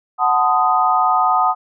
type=chord; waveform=sine; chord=F# diminished seventh; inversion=none; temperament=equal with one note detuned; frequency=740 / 880 / 1019.7 / 1244.5 Hz; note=F#5 / A5 / C6 / Eb6; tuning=0 / 0 / -45 / 0 cents; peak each=-17 / -19 / -22 / -16 dBFS; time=0.18-1.55 s; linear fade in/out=50 ms; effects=none